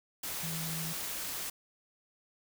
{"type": "tone in noise", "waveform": "sine", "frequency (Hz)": 162.4, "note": "E3", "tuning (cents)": -26, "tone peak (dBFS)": -38, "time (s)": [0.43, 0.93], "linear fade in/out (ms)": 5, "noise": "white", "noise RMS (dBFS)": -38, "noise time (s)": [0.23, 1.5], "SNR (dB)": -3, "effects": []}